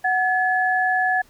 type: tone pair together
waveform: sine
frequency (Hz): 741 / 1711.2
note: F#5 / A6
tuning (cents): +2 / -49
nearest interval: octave + major second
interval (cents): 1449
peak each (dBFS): -20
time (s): 0.04-1.22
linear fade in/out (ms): 10
effects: pink hiss -55 dBFS RMS until 1.29 s